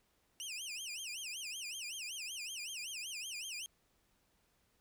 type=tone with vibrato; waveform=20% pulse; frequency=2770 Hz; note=F7; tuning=15 cents flat; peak=-36 dBFS; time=0.4-3.66 s; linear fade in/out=0 ms; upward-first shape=sine; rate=5.3 Hz; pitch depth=260 cents each way; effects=pink hiss -75 dBFS RMS until 4.8 s